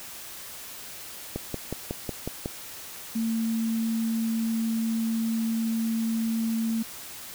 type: click train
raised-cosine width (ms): 2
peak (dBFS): -16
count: 7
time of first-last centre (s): 1.36-2.459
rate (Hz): 5.46
type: tone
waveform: sine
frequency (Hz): 226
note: A3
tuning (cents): +47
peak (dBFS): -24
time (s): 3.15-6.83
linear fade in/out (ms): 10
effects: white hiss -41 dBFS RMS until 7.34 s